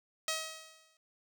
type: tone with exponential decay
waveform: 5% pulse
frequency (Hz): 637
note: D#5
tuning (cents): +41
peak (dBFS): -19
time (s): 0.28-0.97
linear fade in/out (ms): 2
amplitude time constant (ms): 150
effects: none